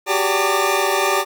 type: tone cluster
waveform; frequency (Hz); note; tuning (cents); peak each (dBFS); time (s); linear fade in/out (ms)
25% pulse; 380 / 400.5 / 575 / 904 / 1203; F#4 / G4 / D5 / A5 / D6; +46 / +37 / -37 / +47 / +41; -19; 0.06-1.25; 50
effects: none